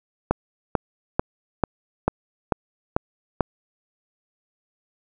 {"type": "click train", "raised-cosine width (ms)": 1, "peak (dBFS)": -4, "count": 8, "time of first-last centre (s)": [0.31, 3.407], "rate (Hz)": 2.26, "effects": []}